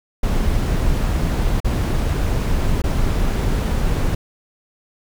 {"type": "noise with dropouts", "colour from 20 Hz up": "brown", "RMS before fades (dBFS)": -18, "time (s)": [0.23, 4.15], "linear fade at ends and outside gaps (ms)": 5, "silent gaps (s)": [[1.603, 1.645], [2.819, 2.838]], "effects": []}